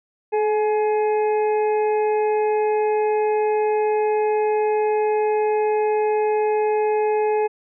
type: harmonic tone with a mistuned harmonic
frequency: 422.2 Hz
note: G#4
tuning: 29 cents sharp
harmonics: 1 / 2 / 4 / 5 / 6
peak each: -18 / -23 / -40 / -41 / -37 dBFS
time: 0.32-7.48 s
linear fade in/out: 20 ms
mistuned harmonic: 1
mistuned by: +25 cents
effects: none